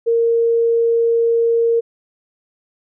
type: tone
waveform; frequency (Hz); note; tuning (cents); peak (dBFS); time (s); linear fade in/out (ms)
sine; 463; A#4; -12; -12; 0.06-1.81; 20
effects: none